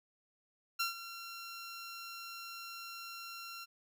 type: tone with ADSR envelope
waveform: 15% pulse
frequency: 1368 Hz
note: F6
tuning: 36 cents flat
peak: -24 dBFS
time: 0.79-3.66 s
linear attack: 14 ms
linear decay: 130 ms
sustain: -14 dB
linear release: 28 ms
effects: none